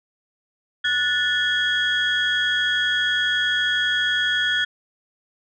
sine tone cluster, 1468 / 1753 / 3310 Hz, F#6 / A6 / G#7, -14 / -7 / -6 cents, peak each -22 dBFS, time 0.84-4.65 s, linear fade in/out 10 ms, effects tanh soft clip ceiling -12 dBFS

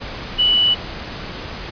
sine tone in noise, 2960 Hz, F#7, in tune, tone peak -12 dBFS, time 0.38-0.75 s, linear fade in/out 20 ms, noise pink, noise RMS -30 dBFS, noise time 0-1.71 s, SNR +15 dB, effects resampled to 11025 Hz

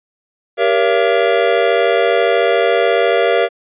square chord, G diminished seventh, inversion none, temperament just, 392 / 470.4 / 564.5 / 677.4 Hz, G4 / Bb4 / Db5 / Fb5, 0 / +16 / +31 / +47 cents, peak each -19 / -16 / -19 / -17 dBFS, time 0.57-3.49 s, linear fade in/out 50 ms, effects resampled to 8000 Hz

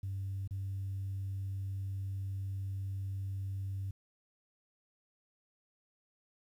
sine tone with dropouts, 97.2 Hz, G2, 14 cents flat, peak -34 dBFS, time 0.03-3.91 s, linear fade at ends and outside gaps 5 ms, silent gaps 0.476-0.508 s, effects tanh soft clip ceiling -32 dBFS + 11-bit

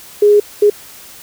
sine tone bursts at uneven times, 414.3 Hz, G#4, 4 cents flat, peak -5 dBFS, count 2, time 0.22-0.4 / 0.62-0.7 s, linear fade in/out 5 ms, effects white hiss -37 dBFS RMS until 1.22 s

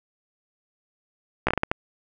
slowing click train, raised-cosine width 0.5 ms, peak -6 dBFS, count 7, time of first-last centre 1.47-1.715 s, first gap 15 ms, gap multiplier 1.4, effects none

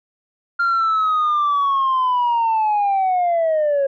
sine linear sweep, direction down, 1396.9 to 543 Hz, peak -13 dBFS, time 0.59-3.87 s, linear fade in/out 10 ms, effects tanh soft clip ceiling -13 dBFS

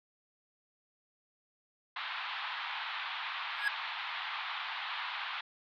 pink band-pass noise, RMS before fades -39 dBFS, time 1.96-5.41 s, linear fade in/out 5 ms, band 840 to 3900 Hz, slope 48 dB/octave
triangle tone with exponential growth, 1661.2 Hz, G#6, in tune, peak -22 dBFS, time 3.55-3.68 s, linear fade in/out 2 ms, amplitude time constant 28 ms
effects none

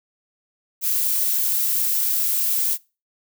violet noise, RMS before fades -21 dBFS, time 0.81-2.78 s, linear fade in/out 50 ms, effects noise-tail reverb RT60 0.3 s tail -23 dB re dry

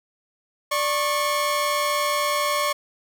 sawtooth tone pair together, 587.3 / 1094.4 Hz, D5 / C#6, 0 / -23 cents, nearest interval major seventh, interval 1077 cents, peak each -21 / -19 dBFS, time 0.71-2.73 s, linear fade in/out 10 ms, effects none

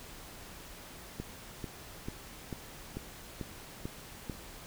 click train, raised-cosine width 3 ms, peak -24 dBFS, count 8, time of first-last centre 1.2-4.297 s, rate 2.26 Hz, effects pink hiss -49 dBFS RMS until 4.66 s

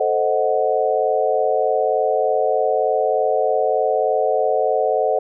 sine chord, A diminished seventh, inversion none, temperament equal, 440 / 523.3 / 622.3 / 740 Hz, A4 / C5 / Eb5 / Gb5, 0 / 0 / 0 / 0 cents, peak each -21 dBFS, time 0-5.19 s, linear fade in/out 5 ms, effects none

